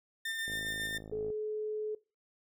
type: tone with tremolo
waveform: 30% pulse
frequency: 1803 Hz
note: A6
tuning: 42 cents sharp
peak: -32 dBFS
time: 0.25-0.98 s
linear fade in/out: 5 ms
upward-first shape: square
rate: 7.3 Hz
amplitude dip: 25%
type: click train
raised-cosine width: 2 ms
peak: -33 dBFS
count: 45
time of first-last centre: 0.48-1.302 s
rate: 53.5 Hz
type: tone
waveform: sine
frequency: 428 Hz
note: A4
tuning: 48 cents flat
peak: -33 dBFS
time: 1.12-1.95 s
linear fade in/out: 5 ms
effects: noise-tail reverb RT60 0.3 s tail -21 dB re dry

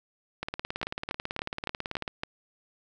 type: two click trains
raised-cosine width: 0.3 ms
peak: -14 / -16 dBFS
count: 6 / 31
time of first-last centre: 0.83-2.234 / 0.43-2.078 s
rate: 3.56 / 18.2 Hz
effects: none

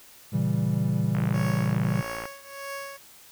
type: chord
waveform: triangle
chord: A# diminished seventh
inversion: none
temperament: equal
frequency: 116.54 / 138.59 / 164.81 / 196 Hz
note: A#2 / C#3 / E3 / G3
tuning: 0 / 0 / 0 / 0 cents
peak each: -26 dBFS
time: 0.32-2.02 s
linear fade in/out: 20 ms
type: click train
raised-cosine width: 0.5 ms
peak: -19 dBFS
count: 64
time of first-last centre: 1.15-2.255 s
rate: 57 Hz
type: tone with tremolo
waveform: 15% pulse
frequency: 554.4 Hz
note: C#5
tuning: in tune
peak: -26 dBFS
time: 1.33-2.98 s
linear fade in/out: 20 ms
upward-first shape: triangle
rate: 1.6 Hz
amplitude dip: 90%
effects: white hiss -51 dBFS RMS until 3.31 s

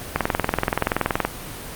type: click train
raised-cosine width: 0.5 ms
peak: -3 dBFS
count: 24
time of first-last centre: 0.16-1.25 s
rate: 21.1 Hz
effects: pink hiss -34 dBFS RMS until 1.75 s + Opus 32 kbps

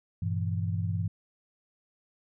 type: chord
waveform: sine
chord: E diminished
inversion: first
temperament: equal with one note detuned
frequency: 98 / 117.15 / 164.81 Hz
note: G2 / Bb2 / E3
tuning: 0 / +9 / 0 cents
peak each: -29 / -35 / -33 dBFS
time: 0.22-1.08 s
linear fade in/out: 5 ms
effects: none

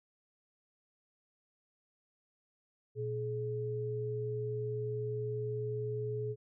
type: tone pair together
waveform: sine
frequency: 119.4 / 424.1 Hz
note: A#2 / G#4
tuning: +42 / +36 cents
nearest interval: octave + minor seventh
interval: 2194 cents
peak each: -37 / -36 dBFS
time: 2.95-6.36 s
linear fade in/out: 50 ms
effects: none

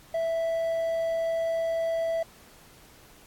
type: tone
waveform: triangle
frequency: 659.3 Hz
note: E5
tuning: in tune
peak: -23 dBFS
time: 0.14-2.23 s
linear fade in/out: 5 ms
effects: pink hiss -54 dBFS RMS until 3.26 s + AAC 64 kbps

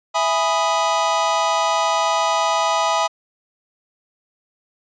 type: chord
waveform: square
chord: E major seventh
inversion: none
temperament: equal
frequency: 659.3 / 830.6 / 987.8 / 1244.5 Hz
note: E5 / G#5 / B5 / D#6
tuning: 0 / 0 / 0 / 0 cents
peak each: -23 dBFS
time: 0.14-3.08 s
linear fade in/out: 20 ms
effects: resampled to 16000 Hz

